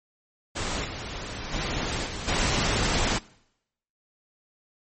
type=noise with level steps; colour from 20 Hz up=pink; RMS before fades=-29 / -35 / -29 / -34 / -24 dBFS; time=0.55-3.19 s; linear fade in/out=20 ms; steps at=0.84 / 1.52 / 2.05 / 2.27 s; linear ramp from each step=20 ms; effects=noise-tail reverb RT60 0.8 s tail -22 dB re dry + MP3 32 kbps